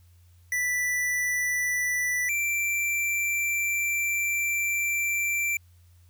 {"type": "tone pair in turn", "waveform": "square", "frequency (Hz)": [1975.5, 2349], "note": ["B6", "D7"], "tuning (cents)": [0, 0], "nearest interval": "minor third", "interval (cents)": 300, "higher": "second", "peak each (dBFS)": -25, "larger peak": "neither", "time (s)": [[0.52, 2.29], [2.29, 5.57]], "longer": "second", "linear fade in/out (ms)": 2, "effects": ["added 87 Hz sine -53 dBFS peak until 6.09 s", "white hiss -67 dBFS RMS until 6.09 s"]}